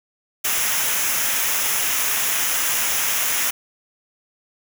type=noise with comb filter; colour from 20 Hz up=white; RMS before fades=-21 dBFS; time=0.44-3.51 s; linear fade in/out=10 ms; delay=0.23 ms; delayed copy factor=-0.6; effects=none